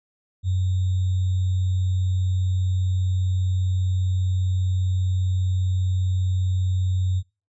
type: tone with sample-and-hold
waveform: sine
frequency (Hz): 92.5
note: F#2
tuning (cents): 0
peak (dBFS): -19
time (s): 0.43-7.23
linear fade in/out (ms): 50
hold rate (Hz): 3675
effects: noise-tail reverb RT60 0.3 s tail -24 dB re dry + resampled to 22050 Hz